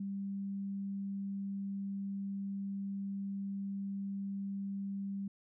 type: tone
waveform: sine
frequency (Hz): 197.4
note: G3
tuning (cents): +12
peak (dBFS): -36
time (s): 0-5.28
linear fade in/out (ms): 5
effects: none